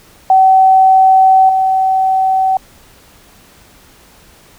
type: tone with level steps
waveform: sine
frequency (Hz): 761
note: F#5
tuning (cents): +48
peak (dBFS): -4 / -9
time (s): 0.3-2.57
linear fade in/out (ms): 2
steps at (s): 1.49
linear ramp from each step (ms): 2
effects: pink hiss -44 dBFS RMS until 4.58 s